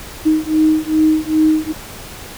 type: beating tone pair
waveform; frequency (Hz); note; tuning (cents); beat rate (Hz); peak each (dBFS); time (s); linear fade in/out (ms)
sine; 311.1 / 313.6; D#4 / D#4; 0 / +14; 2.5; -14; 0.25-1.73; 20
effects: pink hiss -33 dBFS RMS until 2.37 s